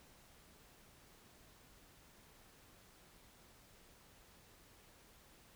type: silence
effects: pink hiss -64 dBFS RMS until 5.55 s